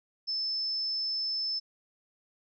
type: tone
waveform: sine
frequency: 5260 Hz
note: E8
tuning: 5 cents flat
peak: -29 dBFS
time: 0.27-1.6 s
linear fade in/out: 20 ms
effects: none